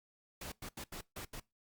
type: noise bursts at uneven times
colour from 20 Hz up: pink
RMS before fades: -45 dBFS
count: 6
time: 0.41-0.52 / 0.62-0.69 / 0.77-0.84 / 0.92-1.01 / 1.16-1.25 / 1.33-1.4 s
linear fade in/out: 5 ms
effects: noise-tail reverb RT60 0.2 s tail -22 dB re dry + Opus 48 kbps